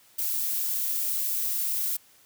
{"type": "noise", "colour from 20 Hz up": "violet", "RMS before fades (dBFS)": -28, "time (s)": [0.18, 1.97], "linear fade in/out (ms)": 10, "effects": ["white hiss -58 dBFS RMS until 2.25 s", "high-pass 60 Hz 12 dB/octave"]}